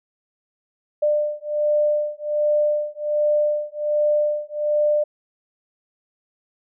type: beating tone pair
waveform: sine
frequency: 596 / 597.3 Hz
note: D5 / D5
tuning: +25 / +29 cents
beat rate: 1.3 Hz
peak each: -21 dBFS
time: 1.02-5.04 s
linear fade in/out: 10 ms
effects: none